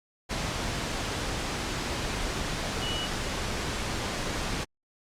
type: tone in noise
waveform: sine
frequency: 2935 Hz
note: F#7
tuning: 15 cents flat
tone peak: -33 dBFS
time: 2.81-3.07 s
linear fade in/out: 20 ms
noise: pink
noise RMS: -31 dBFS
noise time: 0.29-4.65 s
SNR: -5 dB
effects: low-pass 7000 Hz 12 dB/octave + Opus 48 kbps